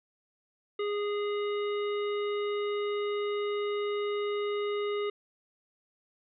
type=harmonic tone; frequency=412.3 Hz; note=G#4; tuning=13 cents flat; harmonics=1 / 3 / 5 / 7 / 9; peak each=-29 / -39 / -43 / -46 / -48 dBFS; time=0.79-5.1 s; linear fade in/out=5 ms; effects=none